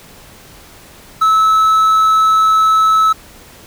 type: tone with quantisation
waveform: triangle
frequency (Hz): 1301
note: E6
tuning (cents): -23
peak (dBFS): -6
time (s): 1.21-3.13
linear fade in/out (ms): 10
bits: 6
effects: pink hiss -40 dBFS RMS until 3.66 s